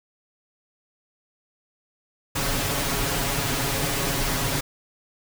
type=noise with comb filter; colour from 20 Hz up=pink; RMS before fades=-25 dBFS; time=2.35-4.61 s; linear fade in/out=10 ms; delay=7.2 ms; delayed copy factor=+0.95; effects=none